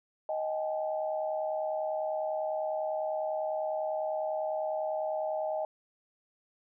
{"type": "tone cluster", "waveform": "sine", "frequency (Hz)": [626, 776, 846], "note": ["D#5", "G5", "G#5"], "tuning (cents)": [10, -18, 32], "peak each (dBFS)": [-31, -37, -40], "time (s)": [0.29, 5.65], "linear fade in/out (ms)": 2, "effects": []}